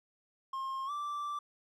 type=tone with pitch glide; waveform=triangle; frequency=1067 to 1170.3 Hz; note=C6 to D6; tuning=+34 to -6 cents; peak=-33 dBFS; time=0.53-1.39 s; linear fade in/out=5 ms; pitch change=+160 cents; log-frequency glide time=0.86-0.91 s; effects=none